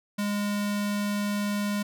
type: tone with notch filter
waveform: square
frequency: 205.3 Hz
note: G#3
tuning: 20 cents flat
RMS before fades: -28 dBFS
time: 0.18-1.83 s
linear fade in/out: 10 ms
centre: 410 Hz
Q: 0.79
effects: none